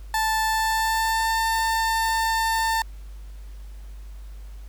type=tone with pitch glide; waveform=30% pulse; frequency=880 to 898 Hz; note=A5 to A5; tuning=0 to +35 cents; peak=-18 dBFS; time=0.14-2.82 s; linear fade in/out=2 ms; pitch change=+35 cents; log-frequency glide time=0.45-1.36 s; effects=added 50 Hz sine -36 dBFS peak until 4.68 s + pink hiss -56 dBFS RMS until 4.68 s